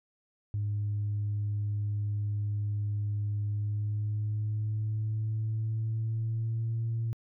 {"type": "tone with pitch glide", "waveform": "sine", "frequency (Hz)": [103.6, 114.29], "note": ["G#2", "A#2"], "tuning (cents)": [-4, -34], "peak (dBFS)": -27, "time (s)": [0.54, 7.13], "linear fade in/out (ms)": 0, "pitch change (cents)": 170, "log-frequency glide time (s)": [3.46, 6.84], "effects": ["tanh soft clip ceiling -25 dBFS"]}